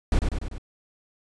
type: noise with echo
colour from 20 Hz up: brown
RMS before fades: -19 dBFS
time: 0.12-0.19 s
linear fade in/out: 2 ms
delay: 98 ms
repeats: 4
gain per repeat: -4 dB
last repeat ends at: 0.582 s
effects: resampled to 22050 Hz